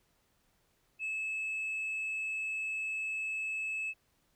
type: tone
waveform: sine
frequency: 2600 Hz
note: E7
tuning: 24 cents flat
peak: -31 dBFS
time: 0.99-3.94 s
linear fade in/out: 50 ms
effects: tanh soft clip ceiling -32 dBFS + pink hiss -73 dBFS RMS until 4.35 s